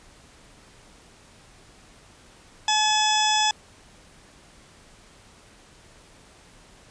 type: harmonic tone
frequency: 856 Hz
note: A5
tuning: 48 cents flat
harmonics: 1 / 2 / 3 / 4 / 6 / 7 / 8 / 9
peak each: -22 / -30 / -31 / -24 / -29 / -31 / -34 / -33 dBFS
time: 2.68-3.51 s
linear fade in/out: 2 ms
effects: pink hiss -52 dBFS RMS until 6.9 s + resampled to 22050 Hz